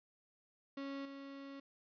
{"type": "tone with level steps", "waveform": "35% pulse", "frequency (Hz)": 276, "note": "C#4", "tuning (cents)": -7, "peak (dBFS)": [-40, -46], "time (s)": [0.77, 1.6], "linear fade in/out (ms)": 5, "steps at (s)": 1.05, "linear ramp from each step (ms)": 5, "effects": ["resampled to 11025 Hz", "13-bit"]}